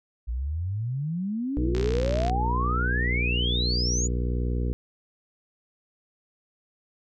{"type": "exponential sweep", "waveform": "sine", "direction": "up", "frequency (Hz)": [55.7, 7040], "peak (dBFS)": -26, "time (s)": [0.27, 4.08], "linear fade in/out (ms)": 20}
{"type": "harmonic tone", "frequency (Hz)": 60.4, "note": "B1", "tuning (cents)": -38, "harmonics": [1, 2, 3, 4, 5, 6, 7, 8], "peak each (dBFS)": [-25, -31, -37, -36, -40, -40, -40, -41], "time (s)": [1.57, 4.73], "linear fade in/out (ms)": 0}
{"type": "click train", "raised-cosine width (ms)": 0.2, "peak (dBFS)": -18, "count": 36, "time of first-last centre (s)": [1.75, 2.297], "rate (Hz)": 64}
{"effects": []}